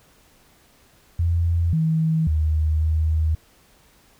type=tone with pitch steps; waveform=sine; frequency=84.8 / 160 / 77.8 / 78.9 Hz; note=E2 / D#3 / D#2 / D#2; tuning=+50 / +49 / 0 / +25 cents; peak=-17 dBFS; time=1.19-3.35 s; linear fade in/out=5 ms; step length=540 ms; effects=pink hiss -56 dBFS RMS until 4.19 s